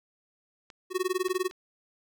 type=clicks; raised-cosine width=0.2 ms; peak=-29 dBFS; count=4; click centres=0.702 / 1.284 / 1.351 / 1.511 s
type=tone with tremolo; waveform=square; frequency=370 Hz; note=F#4; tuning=in tune; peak=-24 dBFS; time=0.9-1.51 s; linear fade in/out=50 ms; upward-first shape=sine; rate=20 Hz; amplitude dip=100%
effects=none